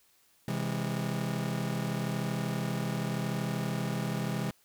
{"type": "chord", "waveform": "40% pulse", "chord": "C augmented", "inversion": "none", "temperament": "just", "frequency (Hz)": [130.81, 163.52, 204.4], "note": ["C3", "E3", "G#3"], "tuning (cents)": [0, -14, -27], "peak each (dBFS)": -34, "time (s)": [0.48, 4.51], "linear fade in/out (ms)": 2, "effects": ["white hiss -66 dBFS RMS until 4.64 s"]}